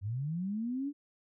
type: linear sweep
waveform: sine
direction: up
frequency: 92.6 to 294.6 Hz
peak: -32 dBFS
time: 0.01-0.93 s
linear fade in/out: 50 ms
effects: none